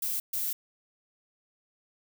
violet noise bursts at uneven times, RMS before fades -31 dBFS, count 2, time 0.02-0.2 / 0.33-0.53 s, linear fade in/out 5 ms, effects none

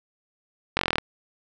slowing click train, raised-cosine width 0.3 ms, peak -5 dBFS, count 10, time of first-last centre 0.77-0.983 s, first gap 21 ms, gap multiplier 1.03, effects none

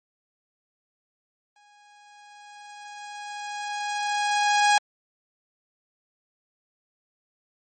sawtooth tone with exponential growth, 826 Hz, G#5, 10 cents flat, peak -12 dBFS, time 1.56-4.78 s, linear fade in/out 2 ms, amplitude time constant 700 ms, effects MP3 32 kbps

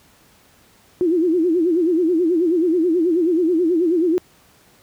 sine tone with vibrato, 340.1 Hz, F4, 46 cents flat, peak -14 dBFS, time 1.01-4.18 s, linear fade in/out 0 ms, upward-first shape sine, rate 9.3 Hz, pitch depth 140 cents each way, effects pink hiss -53 dBFS RMS until 4.82 s + high-pass 60 Hz 12 dB/octave

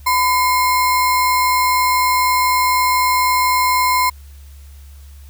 sine tone with sample-and-hold, 1006 Hz, B5, 32 cents sharp, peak -12 dBFS, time 0.06-4.1 s, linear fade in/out 10 ms, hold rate 3150 Hz, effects added 70 Hz sine -36 dBFS peak until 5.29 s + white hiss -51 dBFS RMS until 5.29 s

